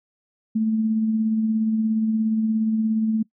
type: tone with tremolo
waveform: sine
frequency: 220 Hz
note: A3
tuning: in tune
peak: -17 dBFS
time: 0.55-3.23 s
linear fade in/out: 10 ms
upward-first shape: sine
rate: 17 Hz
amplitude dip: 30%
effects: noise-tail reverb RT60 0.1 s tail -22 dB re dry